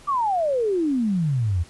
sine exponential sweep, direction down, 1192 to 80.5 Hz, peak -19 dBFS, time 0.07-1.64 s, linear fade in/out 20 ms, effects pink hiss -49 dBFS RMS until 1.69 s + resampled to 24000 Hz

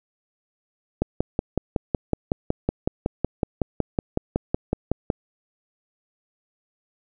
click train, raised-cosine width 2 ms, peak -7 dBFS, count 23, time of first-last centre 1.02-5.102 s, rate 5.39 Hz, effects none

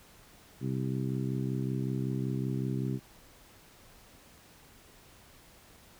harmonic tone, 65.3 Hz, C2, 3 cents flat, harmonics 2 / 3 / 4 / 5 / 6, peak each -32 / -36 / -38 / -40 / -42 dBFS, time 0.6-3 s, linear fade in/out 50 ms, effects pink hiss -57 dBFS RMS until 5.99 s

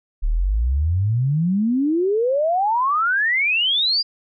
sine exponential sweep, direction up, 34.69 to 4920 Hz, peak -16 dBFS, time 0.22-4.03 s, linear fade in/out 20 ms, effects none

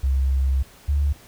sine tone pair in turn, 66.8 / 71.64 Hz, C2 / D2, +36 / -42 cents, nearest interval minor second, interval 122 cents, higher second, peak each -17 dBFS, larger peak neither, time 0.03-0.63 / 0.88-1.13 s, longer first, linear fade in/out 10 ms, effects pink hiss -49 dBFS RMS until 1.27 s

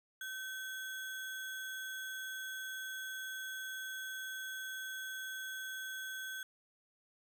sine tone with sample-and-hold, 1538 Hz, G6, 33 cents flat, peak -40 dBFS, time 0.21-6.43 s, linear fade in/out 2 ms, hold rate 4900 Hz, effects none

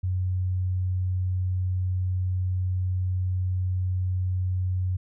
sine tone, 92 Hz, F#2, 9 cents flat, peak -23 dBFS, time 0.03-4.97 s, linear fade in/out 10 ms, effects none

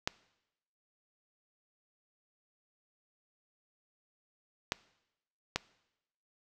clicks, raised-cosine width 0.2 ms, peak -12 dBFS, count 3, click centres 0.075 / 4.721 / 5.56 s, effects noise-tail reverb RT60 0.9 s tail -21 dB re dry

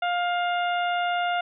harmonic tone, 705 Hz, F5, 16 cents sharp, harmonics 1 / 2 / 3 / 4 / 5, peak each -24 / -29 / -36 / -35 / -40 dBFS, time 0.02-1.41 s, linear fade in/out 5 ms, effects none

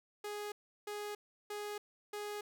sawtooth tone bursts, 415.3 Hz, G#4, in tune, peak -36 dBFS, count 4, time 0.24-2.41 s, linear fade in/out 5 ms, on 280 ms, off 350 ms, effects none

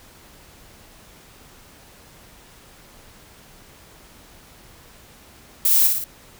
violet noise with echo, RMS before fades -17 dBFS, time 5.65-5.87 s, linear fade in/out 2 ms, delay 57 ms, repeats 3, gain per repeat -4 dB, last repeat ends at 6.041 s, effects pink hiss -48 dBFS RMS until 6.39 s

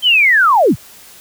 sine linear sweep, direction down, 3169 to 65.8 Hz, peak -7 dBFS, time 0.02-0.76 s, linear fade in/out 50 ms, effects white hiss -40 dBFS RMS until 1.2 s

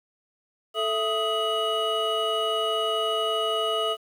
triangle tone cluster, 439.3 / 663 / 1253 / 2928 Hz, A4 / E5 / D#6 / F#7, -3 / +10 / +12 / -19 cents, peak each -27 dBFS, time 0.74-3.97 s, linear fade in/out 50 ms, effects 9-bit

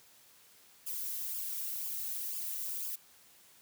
violet noise with flanger, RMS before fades -38 dBFS, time 0.86-2.96 s, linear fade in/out 10 ms, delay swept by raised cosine 0.49 to 2.29 ms, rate 2 Hz, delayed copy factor -0.7, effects white hiss -61 dBFS RMS until 3.61 s + high-pass 60 Hz 12 dB/octave

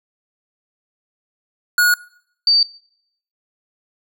square / sine tone pair in turn, 1450 / 4614 Hz, F#6 / D8, -35 / -31 cents, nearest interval octave + minor sixth, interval 2004 cents, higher second, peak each -12 / -10 dBFS, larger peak second, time 1.78-1.94 / 2.47-2.63 s, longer neither, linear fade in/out 2 ms, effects noise-tail reverb RT60 0.7 s tail -23 dB re dry

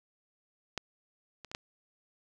clicks, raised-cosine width 0.2 ms, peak -16 / -28 / -27 / -17 dBFS, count 4, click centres 0.777 / 1.447 / 1.515 / 1.549 s, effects none

